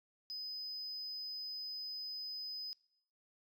sine tone, 5020 Hz, D#8, 15 cents sharp, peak -39 dBFS, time 0.3-2.73 s, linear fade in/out 0 ms, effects noise-tail reverb RT60 0.6 s tail -20 dB re dry + tanh soft clip ceiling -39 dBFS

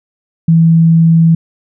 sine tone, 164.4 Hz, E3, 4 cents flat, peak -4 dBFS, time 0.48-1.35 s, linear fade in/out 5 ms, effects none

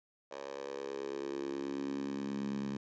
10% pulse tone with high-pass filter sweep, 69.3 Hz, C#2, in tune, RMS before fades -39 dBFS, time 0.31-2.77 s, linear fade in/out 5 ms, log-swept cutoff 590 to 180 Hz, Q 4.2, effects resampled to 16000 Hz

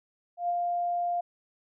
sine tone with ADSR envelope, 700 Hz, F5, 4 cents sharp, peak -24 dBFS, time 0.37-1.21 s, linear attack 120 ms, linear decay 32 ms, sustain -2 dB, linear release 9 ms, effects none

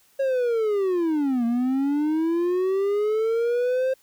triangle linear two-way sweep, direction down then up, 550 to 230.2 to 529 Hz, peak -18 dBFS, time 0.19-3.94 s, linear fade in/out 10 ms, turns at 1.45 s, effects white hiss -60 dBFS RMS until 4.02 s

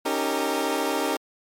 20% pulse chord, Eb dominant seventh, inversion third, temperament equal with one note detuned, 277.2 / 311.1 / 392 / 460 Hz, Db4 / Eb4 / G4 / Bb4, 0 / 0 / 0 / -23 cents, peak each -24 dBFS, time 0.05-1.17 s, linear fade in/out 10 ms, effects MP3 64 kbps

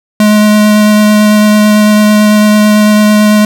square tone with vibrato, 211.1 Hz, G#3, 29 cents sharp, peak -4 dBFS, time 0.2-3.45 s, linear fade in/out 2 ms, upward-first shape sine, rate 9 Hz, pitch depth 9 cents each way, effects none

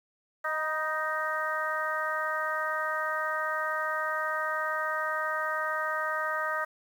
harmonic tone with a mistuned harmonic, 311 Hz, D#4, 1 cent flat, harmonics 2 / 3 / 4 / 5 / 6, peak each -35 / -38 / -32 / -34 / -35 dBFS, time 0.44-6.65 s, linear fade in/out 10 ms, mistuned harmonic 3, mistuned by +33 cents, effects 9-bit

